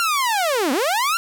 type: linear two-way sweep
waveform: sawtooth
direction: down then up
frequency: 1405 to 238.3 to 1405 Hz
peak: -14 dBFS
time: 0-1.17 s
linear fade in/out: 0 ms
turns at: 0.72 s
effects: none